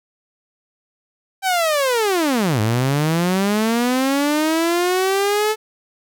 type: linear two-way sweep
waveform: sawtooth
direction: down then up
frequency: 782 to 103.83 to 436.8 Hz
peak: -12 dBFS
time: 1.42-5.56 s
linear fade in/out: 50 ms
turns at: 2.6 s
effects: none